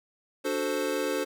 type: chord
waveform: square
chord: D dominant seventh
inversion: none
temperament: equal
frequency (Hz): 293.7 / 370 / 440 / 523.3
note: D4 / F#4 / A4 / C5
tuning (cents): 0 / 0 / 0 / 0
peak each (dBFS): -34 / -35 / -33 / -32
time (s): 0.44-1.25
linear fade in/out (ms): 20
effects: none